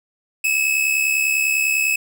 45% pulse tone pair together, 2530 / 2600 Hz, D#7 / E7, +28 / -24 cents, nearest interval unison, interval 48 cents, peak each -22 / -18 dBFS, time 0.44-1.96 s, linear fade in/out 5 ms, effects none

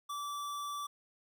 square tone, 1160 Hz, D6, 22 cents flat, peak -38 dBFS, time 0.09-0.87 s, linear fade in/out 10 ms, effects none

